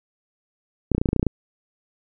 clicks, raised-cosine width 3 ms, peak -6 dBFS, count 11, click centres 0.917 / 0.949 / 0.981 / 1.015 / 1.058 / 1.089 / 1.131 / 1.163 / 1.196 / 1.229 / 1.267 s, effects none

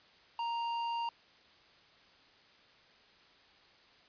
triangle tone with tanh clipping, 932.3 Hz, A#5, in tune, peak -35 dBFS, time 0.39-1.09 s, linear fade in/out 2 ms, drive 16 dB, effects white hiss -62 dBFS RMS until 4.08 s + resampled to 11025 Hz

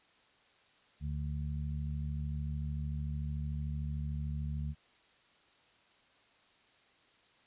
harmonic tone, 73.42 Hz, D2, in tune, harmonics 1 / 2 / 3, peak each -36 / -38 / -46 dBFS, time 1-4.75 s, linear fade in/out 50 ms, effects white hiss -66 dBFS RMS until 7.46 s + resampled to 8000 Hz

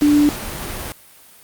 sine tone in noise, 293.7 Hz, D4, in tune, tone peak -10 dBFS, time 0.02-0.29 s, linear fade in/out 0 ms, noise pink, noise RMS -28 dBFS, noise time 0.01-0.92 s, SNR +15 dB, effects white hiss -46 dBFS RMS until 1.43 s + Opus 48 kbps

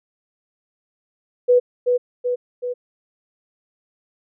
sine tone with echo, 492.7 Hz, B4, 4 cents flat, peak -10 dBFS, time 1.48-1.6 s, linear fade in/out 20 ms, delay 380 ms, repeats 3, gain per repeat -4 dB, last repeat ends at 2.74 s, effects none

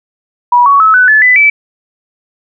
sine tone with pitch steps, 971 / 1121.8 / 1296.1 / 1497.5 / 1730.1 / 1998.9 / 2309 Hz, B5 / C#6 / E6 / F#6 / A6 / B6 / D7, -30 / +20 / -30 / +20 / -30 / +20 / -30 cents, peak -3 dBFS, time 0.52-1.5 s, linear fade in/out 5 ms, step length 140 ms, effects none

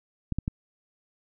clicks, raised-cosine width 5 ms, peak -15 dBFS, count 3, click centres 0.323 / 0.386 / 0.479 s, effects none

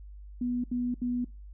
sine tone bursts, 245.1 Hz, B3, 13 cents flat, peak -27 dBFS, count 3, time 0.41-1.246 s, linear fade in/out 5 ms, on 230 ms, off 73 ms, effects noise-tail reverb RT60 0.3 s tail -23 dB re dry + added 50 Hz sine -43 dBFS peak until 1.53 s

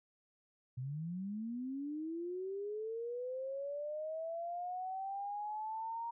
sine linear sweep, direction up, 121.8 to 938 Hz, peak -38 dBFS, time 0.77-6.11 s, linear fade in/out 10 ms, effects none

